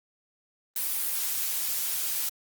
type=noise; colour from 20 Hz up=blue; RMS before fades=-29 dBFS; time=0.76-2.29 s; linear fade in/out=2 ms; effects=Opus 32 kbps